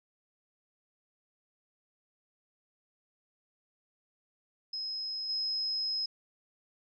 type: tone with level steps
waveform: sine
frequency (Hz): 5120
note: D#8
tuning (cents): +49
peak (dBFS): -34 / -30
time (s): 4.73-6.06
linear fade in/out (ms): 5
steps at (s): 5.29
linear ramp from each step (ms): 5
effects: none